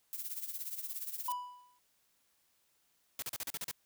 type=noise with tremolo; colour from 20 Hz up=violet; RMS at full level=-38 dBFS; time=0.13-1.32 s; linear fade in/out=0 ms; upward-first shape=triangle; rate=17 Hz; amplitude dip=80%
type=tone with exponential decay; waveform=triangle; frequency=987.8 Hz; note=B5; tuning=in tune; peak=-29 dBFS; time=1.28-1.79 s; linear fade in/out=5 ms; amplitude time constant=110 ms
type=noise bursts; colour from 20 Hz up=white; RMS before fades=-39 dBFS; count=8; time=3.19-3.713 s; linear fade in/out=2 ms; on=33 ms; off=37 ms
effects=white hiss -74 dBFS RMS until 3.85 s